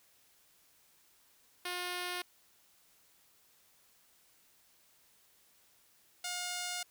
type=tone pair in turn; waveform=5% pulse; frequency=357.3 / 714.6 Hz; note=F4 / F5; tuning=+40 / +40 cents; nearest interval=octave; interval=1200 cents; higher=second; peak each=-25 dBFS; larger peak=neither; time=1.65-2.22 / 6.24-6.83 s; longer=second; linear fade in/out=5 ms; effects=white hiss -67 dBFS RMS until 6.9 s